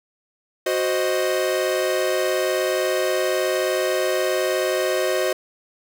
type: chord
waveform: 45% pulse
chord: C diminished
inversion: second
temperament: equal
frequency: 370 / 523.3 / 622.3 Hz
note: Gb4 / C5 / Eb5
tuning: 0 / 0 / 0 cents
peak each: -24 dBFS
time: 0.66-5.33 s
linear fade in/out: 5 ms
effects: none